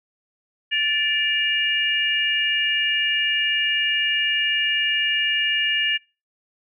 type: tone cluster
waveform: sine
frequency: 1752 / 2347 / 2844 Hz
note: A6 / D7 / F7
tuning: -8 / -2 / +31 cents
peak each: -24 / -28 / -21 dBFS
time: 0.71-5.98 s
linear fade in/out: 20 ms
effects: noise-tail reverb RT60 0.3 s tail -23 dB re dry